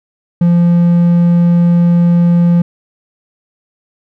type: tone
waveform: triangle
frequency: 172.6 Hz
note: F3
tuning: 20 cents flat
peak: -4 dBFS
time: 0.41-2.62 s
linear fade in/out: 5 ms
effects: none